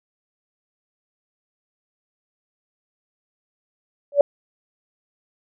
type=tone with exponential growth; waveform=sine; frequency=572 Hz; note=D5; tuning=46 cents flat; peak=-4 dBFS; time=4.12-4.21 s; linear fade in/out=2 ms; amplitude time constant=19 ms; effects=none